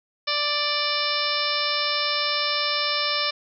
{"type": "harmonic tone with a mistuned harmonic", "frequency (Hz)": 587.3, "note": "D5", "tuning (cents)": 0, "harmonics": [1, 2, 3, 4, 5, 6, 7, 8, 9], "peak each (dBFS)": [-32, -29, -33, -30, -32, -30, -31, -33, -28], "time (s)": [0.27, 3.31], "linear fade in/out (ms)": 10, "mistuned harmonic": 6, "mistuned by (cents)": 30, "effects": []}